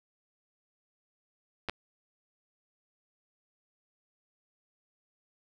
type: clicks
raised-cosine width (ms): 0.3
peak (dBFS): -17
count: 2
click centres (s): 1.687 / 1.696
effects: none